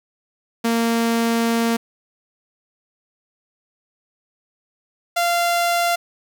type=tone pair in turn; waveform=sawtooth; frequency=230.7 / 691.3 Hz; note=A#3 / F5; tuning=-18 / -18 cents; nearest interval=octave + perfect fifth; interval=1900 cents; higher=second; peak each=-13 dBFS; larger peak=neither; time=0.64-1.77 / 5.16-5.96 s; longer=first; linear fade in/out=10 ms; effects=8-bit

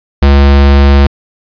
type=tone; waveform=square; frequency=69.9 Hz; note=C#2; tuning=15 cents sharp; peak=-3 dBFS; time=0.22-1.07 s; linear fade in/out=5 ms; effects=resampled to 11025 Hz

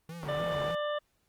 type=tone with vibrato; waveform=square; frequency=156.4 Hz; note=D#3; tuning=9 cents sharp; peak=-39 dBFS; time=0.09-0.75 s; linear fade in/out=2 ms; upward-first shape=sine; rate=3.4 Hz; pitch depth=160 cents each way
type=low-pass noise; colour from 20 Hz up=white; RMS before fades=-41 dBFS; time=0.23-0.71 s; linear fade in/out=0 ms; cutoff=1000 Hz; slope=12 dB/octave
type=harmonic tone; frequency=593 Hz; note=D5; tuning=17 cents sharp; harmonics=1 / 2 / 3 / 5 / 6; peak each=-31 / -37 / -41 / -45 / -47 dBFS; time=0.28-0.99 s; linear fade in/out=10 ms
effects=pink hiss -74 dBFS RMS until 1.28 s + Opus 32 kbps

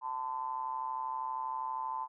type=ring-modulated tone; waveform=triangle; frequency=66.3 Hz; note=C2; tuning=23 cents sharp; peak=-29 dBFS; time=0.01-2.08 s; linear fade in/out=50 ms; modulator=955 Hz; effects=none

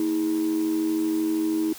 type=tone with amplitude modulation; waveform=sine; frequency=319.9 Hz; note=D#4; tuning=48 cents sharp; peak=-17 dBFS; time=0-1.73 s; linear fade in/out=2 ms; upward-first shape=sine; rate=93 Hz; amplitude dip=65%; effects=tanh soft clip ceiling -17 dBFS + white hiss -42 dBFS RMS until 1.78 s

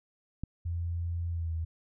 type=click; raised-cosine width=5 ms; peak=-22 dBFS; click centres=0.436 s
type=tone with pitch glide; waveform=sine; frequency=85.3 to 81.5 Hz; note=F2 to E2; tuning=-40 to -19 cents; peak=-30 dBFS; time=0.65-1.65 s; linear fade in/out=10 ms; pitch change=-79 cents; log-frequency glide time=1.3-1.53 s
effects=none

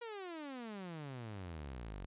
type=exponential sweep; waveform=sawtooth; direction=down; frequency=484 to 44.37 Hz; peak=-40 dBFS; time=0.01-2.06 s; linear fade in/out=10 ms; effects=resampled to 8000 Hz

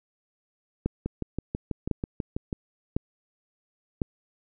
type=two click trains; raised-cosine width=3 ms; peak=-12 / -16 dBFS; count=4 / 10; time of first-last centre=0.86-4.018 / 1.06-2.528 s; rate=0.95 / 6.13 Hz; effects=none

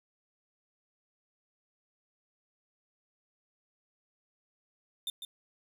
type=tone with echo; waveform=45% pulse; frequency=3590 Hz; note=A7; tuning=34 cents sharp; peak=-33 dBFS; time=5.07-5.1 s; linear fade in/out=2 ms; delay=150 ms; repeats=1; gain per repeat=-7 dB; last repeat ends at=5.25 s; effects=none

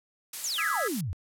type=noise; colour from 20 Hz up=blue; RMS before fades=-34 dBFS; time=0.33-1.01 s; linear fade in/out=5 ms
type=exponential sweep; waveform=sine; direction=down; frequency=7480 to 77.78 Hz; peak=-29 dBFS; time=0.44-1.13 s; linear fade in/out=0 ms
type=chord; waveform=sine; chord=E major seventh; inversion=third; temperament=equal; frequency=1244.5 / 1318.5 / 1661.2 / 1975.5 Hz; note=D#6 / E6 / G#6 / B6; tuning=0 / 0 / 0 / 0 cents; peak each=-35 / -33 / -32 / -37 dBFS; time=0.58-0.88 s; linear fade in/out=5 ms
effects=low-pass 12000 Hz 12 dB/octave

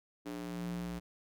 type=tone with high-pass filter sweep; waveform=square; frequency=59 Hz; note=A#1; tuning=22 cents sharp; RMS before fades=-40 dBFS; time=0.25-1 s; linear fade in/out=20 ms; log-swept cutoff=290 to 120 Hz; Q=2.6; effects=none

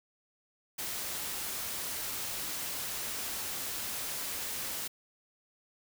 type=noise; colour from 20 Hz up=white; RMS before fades=-37 dBFS; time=0.78-4.88 s; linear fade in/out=10 ms; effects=none

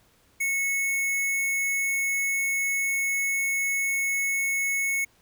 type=tone with sample-and-hold; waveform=sine; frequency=2199 Hz; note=C#7; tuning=14 cents flat; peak=-23 dBFS; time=0.4-5.05 s; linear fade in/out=10 ms; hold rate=8820 Hz; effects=pink hiss -62 dBFS RMS until 5.21 s

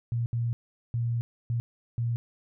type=tone bursts at uneven times; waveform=sine; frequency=117.8 Hz; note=A#2; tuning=19 cents sharp; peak=-25 dBFS; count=5; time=0.12-0.26 / 0.33-0.53 / 0.94-1.21 / 1.5-1.6 / 1.98-2.16 s; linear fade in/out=0 ms; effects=none

